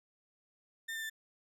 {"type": "tone with pitch steps", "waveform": "35% pulse", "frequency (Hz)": [1806, 1789.4, 1772.9], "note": ["A6", "A6", "A6"], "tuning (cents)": [45, 29, 13], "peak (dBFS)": -36, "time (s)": [0.88, 1.099], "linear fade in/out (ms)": 10, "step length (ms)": 73, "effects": []}